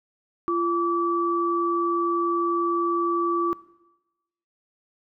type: tone pair together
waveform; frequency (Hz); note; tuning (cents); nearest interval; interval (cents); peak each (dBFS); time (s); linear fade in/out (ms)
sine; 343.1 / 1154; F4 / D6; -31 / -31; octave + major sixth; 2100; -24; 0.48-3.53; 0
effects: noise-tail reverb RT60 1.0 s tail -19 dB re dry